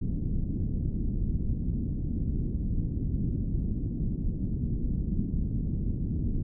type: low-pass noise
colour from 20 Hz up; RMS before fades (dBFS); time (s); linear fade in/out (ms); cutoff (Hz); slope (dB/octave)
pink; -29; 0.01-6.43; 10; 260; 24
effects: none